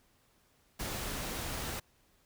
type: noise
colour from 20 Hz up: pink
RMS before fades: -38 dBFS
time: 0.79-1.8 s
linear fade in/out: 10 ms
effects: pink hiss -69 dBFS RMS until 2.25 s